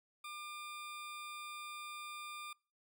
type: tone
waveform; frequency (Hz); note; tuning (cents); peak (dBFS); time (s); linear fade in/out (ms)
20% pulse; 1200; D6; +37; -40; 0.24-2.53; 5
effects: noise-tail reverb RT60 0.4 s tail -26 dB re dry